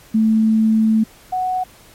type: tone pair in turn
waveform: sine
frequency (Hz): 220 / 740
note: A3 / F#5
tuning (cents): 0 / 0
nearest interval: octave + major sixth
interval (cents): 2100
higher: second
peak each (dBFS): -11 / -17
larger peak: first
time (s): 0.14-1.04 / 1.32-1.64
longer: first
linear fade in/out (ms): 10
effects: pink hiss -46 dBFS RMS until 1.94 s + MP3 64 kbps